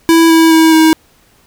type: tone with pitch steps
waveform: square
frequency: 329.6 / 325.8 / 322.1 / 318.4 Hz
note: E4 / E4 / E4 / D#4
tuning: 0 / -20 / -40 / +40 cents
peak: -5 dBFS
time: 0.09-0.93 s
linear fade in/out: 0 ms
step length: 210 ms
effects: pink hiss -50 dBFS RMS until 1.46 s